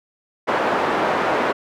pink band-pass noise, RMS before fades -20 dBFS, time 0.47-1.53 s, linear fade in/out 20 ms, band 410 to 1400 Hz, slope 12 dB/octave, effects none

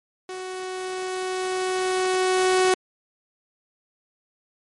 sawtooth tone with level ramp, 371.6 Hz, F#4, 7 cents sharp, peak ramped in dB -28 to -12 dBFS, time 0.29-2.74 s, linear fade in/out 2 ms, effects MP3 48 kbps

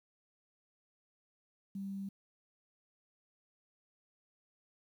sine tone with quantisation, 196 Hz, G3, in tune, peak -38 dBFS, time 1.75-2.09 s, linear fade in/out 5 ms, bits 11, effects none

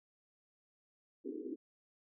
white band-pass noise, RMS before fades -43 dBFS, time 1.24-1.56 s, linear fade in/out 20 ms, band 240 to 440 Hz, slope 96 dB/octave, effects none

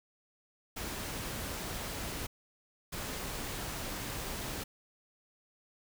pink noise bursts at uneven times, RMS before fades -39 dBFS, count 2, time 0.76-2.27 / 2.92-4.64 s, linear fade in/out 10 ms, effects none

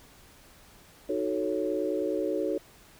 sine chord, D# half-diminished seventh, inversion none, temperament equal, 311.1 / 370 / 440 / 554.4 Hz, D#4 / F#4 / A4 / C#5, 0 / 0 / 0 / 0 cents, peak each -32 dBFS, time 1.09-2.58 s, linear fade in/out 5 ms, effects pink hiss -55 dBFS RMS until 2.99 s

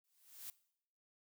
blue noise with exponential growth, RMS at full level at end -45 dBFS, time 0.04-0.5 s, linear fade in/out 2 ms, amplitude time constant 100 ms, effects noise-tail reverb RT60 0.7 s tail -20 dB re dry

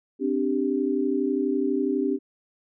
sine chord, C suspended second, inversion none, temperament equal, 261.6 / 293.7 / 392 Hz, C4 / D4 / G4, 0 / 0 / 0 cents, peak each -26 dBFS, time 0.19-2.19 s, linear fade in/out 50 ms, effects none

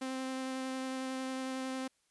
sawtooth tone with vibrato, 261.6 Hz, C4, in tune, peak -32 dBFS, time 0.01-1.88 s, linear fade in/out 10 ms, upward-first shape sine, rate 11 Hz, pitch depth 9 cents each way, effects white hiss -75 dBFS RMS until 2.1 s + resampled to 24000 Hz

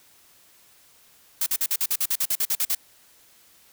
blue noise bursts, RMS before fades -23 dBFS, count 14, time 1.41-2.75 s, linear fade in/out 5 ms, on 53 ms, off 46 ms, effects white hiss -56 dBFS RMS until 3.72 s

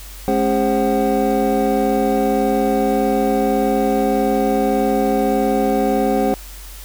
triangle tone cluster, 213.2 / 274.9 / 406.2 / 528 / 750 Hz, G#3 / C#4 / G#4 / C5 / F#5, +46 / -14 / -38 / +16 / +23 cents, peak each -19 dBFS, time 0.28-6.34 s, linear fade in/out 0 ms, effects added 47 Hz sine -34 dBFS peak until 6.84 s + white hiss -39 dBFS RMS until 6.84 s

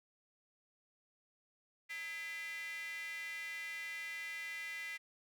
square tone with high-pass filter, 183.2 Hz, F#3, 17 cents flat, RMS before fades -44 dBFS, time 1.89-4.98 s, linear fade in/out 20 ms, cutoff 2100 Hz, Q 9.7, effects none

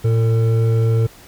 triangle tone pair together, 114.2 / 451 Hz, A#2 / A4, -35 / +43 cents, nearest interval 2 octaves, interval 2378 cents, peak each -11 / -21 dBFS, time 0.04-1.07 s, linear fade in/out 10 ms, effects pink hiss -44 dBFS RMS until 1.27 s

